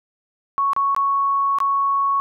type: tone with dropouts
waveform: sine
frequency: 1108.7 Hz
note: C#6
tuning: in tune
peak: -16 dBFS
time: 0.58-2.2 s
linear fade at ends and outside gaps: 0 ms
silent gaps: 0.733-0.764 / 0.948-0.964 / 1.586-1.603 s
effects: none